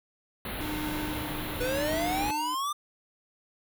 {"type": "band-stop noise", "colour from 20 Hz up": "pink", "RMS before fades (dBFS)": -35, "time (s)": [0.45, 2.31], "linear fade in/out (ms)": 2, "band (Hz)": [4200, 10000], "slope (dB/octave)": 96}
{"type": "tone with tremolo", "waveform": "square", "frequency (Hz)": 303.3, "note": "D#4", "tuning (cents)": -44, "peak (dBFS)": -33, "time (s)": [0.6, 2.55], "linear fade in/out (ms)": 10, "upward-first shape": "sine", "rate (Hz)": 0.88, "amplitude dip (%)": 60}
{"type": "exponential sweep", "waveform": "square", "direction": "up", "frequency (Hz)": [485.4, 1209], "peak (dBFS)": -29, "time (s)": [1.6, 2.73], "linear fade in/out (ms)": 10}
{"effects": []}